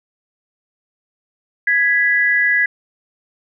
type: tone pair together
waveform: sine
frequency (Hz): 1664 / 1976.8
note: G#6 / B6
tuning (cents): +3 / +1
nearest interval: minor third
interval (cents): 298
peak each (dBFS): -15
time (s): 1.67-2.66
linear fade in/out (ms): 5
effects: none